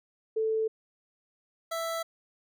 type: tone pair in turn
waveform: sine / 25% pulse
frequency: 440.9 / 660.6 Hz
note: A4 / E5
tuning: +4 / +4 cents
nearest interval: perfect fifth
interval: 700 cents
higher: second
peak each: -25 / -27 dBFS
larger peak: first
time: 0.36-0.68 / 1.71-2.03 s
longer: neither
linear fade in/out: 10 ms
effects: none